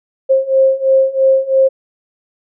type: beating tone pair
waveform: sine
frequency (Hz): 531 / 534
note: C5 / C5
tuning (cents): +25 / +35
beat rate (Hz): 3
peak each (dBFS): -13 / -11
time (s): 0.29-1.69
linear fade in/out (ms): 20
effects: none